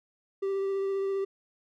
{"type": "tone with vibrato", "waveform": "triangle", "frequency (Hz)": 390.8, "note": "G4", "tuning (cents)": -5, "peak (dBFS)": -25, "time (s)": [0.42, 1.25], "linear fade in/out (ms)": 10, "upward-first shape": "triangle", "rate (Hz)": 15, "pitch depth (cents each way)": 15, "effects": []}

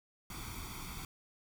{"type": "noise with comb filter", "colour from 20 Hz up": "pink", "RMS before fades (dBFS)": -44, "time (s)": [0.3, 1.05], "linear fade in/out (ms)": 2, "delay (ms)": 0.87, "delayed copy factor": 0.8, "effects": []}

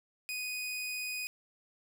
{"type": "tone", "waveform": "sawtooth", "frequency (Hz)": 2489, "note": "D#7", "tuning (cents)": 0, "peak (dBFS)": -32, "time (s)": [0.29, 1.27], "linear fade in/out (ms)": 0, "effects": []}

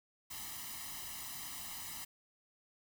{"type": "noise with comb filter", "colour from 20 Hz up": "white", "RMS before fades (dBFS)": -45, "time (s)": [0.3, 2.05], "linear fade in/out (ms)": 10, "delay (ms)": 1, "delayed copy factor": 1, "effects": []}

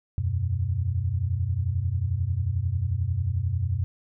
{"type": "chord", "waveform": "sine", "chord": "E suspended second", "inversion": "none", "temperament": "equal with one note detuned", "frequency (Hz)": [81.23, 92.5, 123.47], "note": ["E2", "F#2", "B2"], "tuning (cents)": [-25, 0, 0], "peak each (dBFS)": [-31, -25, -29], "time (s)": [0.18, 3.84], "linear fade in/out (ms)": 0, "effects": []}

